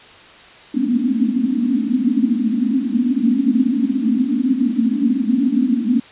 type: band-pass noise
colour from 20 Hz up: pink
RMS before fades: -17 dBFS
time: 0.74-6 s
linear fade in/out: 5 ms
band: 220 to 280 Hz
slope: 96 dB/octave
effects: white hiss -42 dBFS RMS until 6.11 s + resampled to 8000 Hz